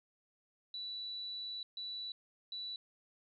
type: tone bursts at uneven times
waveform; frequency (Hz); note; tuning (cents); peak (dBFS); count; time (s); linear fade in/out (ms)
sine; 3951; B7; 0; -40; 3; 0.74-1.63 / 1.77-2.12 / 2.52-2.76; 2
effects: none